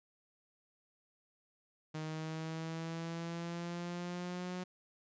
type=exponential sweep; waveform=sawtooth; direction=up; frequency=155.56 to 182.2 Hz; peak=-35 dBFS; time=1.94-4.64 s; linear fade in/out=10 ms; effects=resampled to 16000 Hz